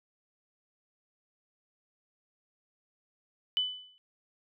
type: tone with exponential decay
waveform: sine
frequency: 3000 Hz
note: F#7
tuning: 23 cents sharp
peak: -23 dBFS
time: 3.57-3.98 s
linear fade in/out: 0 ms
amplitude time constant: 89 ms
effects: none